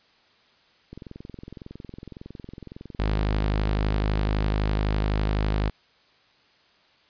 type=click train; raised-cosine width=3 ms; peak=-26 dBFS; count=78; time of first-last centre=0.93-4.462 s; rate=21.8 Hz
type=tone; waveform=sawtooth; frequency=51.91 Hz; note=G#1; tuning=in tune; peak=-18 dBFS; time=2.99-5.7 s; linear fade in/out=10 ms
effects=white hiss -60 dBFS RMS until 7.09 s + resampled to 11025 Hz